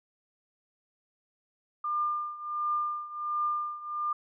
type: tone with tremolo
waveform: sine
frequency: 1200 Hz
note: D6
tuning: 37 cents sharp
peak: -25 dBFS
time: 1.84-4.13 s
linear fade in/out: 5 ms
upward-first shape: triangle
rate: 1.4 Hz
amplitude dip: 85%
effects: none